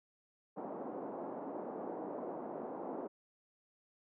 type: band-pass noise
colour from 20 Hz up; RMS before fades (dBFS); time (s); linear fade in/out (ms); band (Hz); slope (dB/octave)
pink; -43; 0.56-3.08; 20; 250 to 870; 24
effects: none